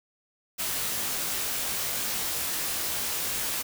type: noise with comb filter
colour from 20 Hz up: white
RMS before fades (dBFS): -30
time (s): 0.58-3.63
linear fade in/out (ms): 20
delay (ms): 20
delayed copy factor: -0.85
effects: none